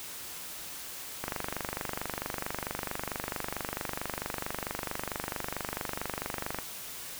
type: click train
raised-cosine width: 0.5 ms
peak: -17 dBFS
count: 132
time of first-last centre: 1.24-6.587 s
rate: 24.5 Hz
effects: white hiss -42 dBFS RMS until 7.19 s